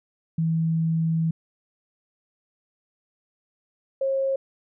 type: tone pair in turn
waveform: sine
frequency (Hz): 162.7 / 539.3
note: E3 / C#5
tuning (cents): -22 / -48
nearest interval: octave + major sixth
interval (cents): 2074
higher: second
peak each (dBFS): -20 / -21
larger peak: first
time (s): 0.38-1.31 / 4.01-4.36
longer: first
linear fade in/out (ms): 5
effects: none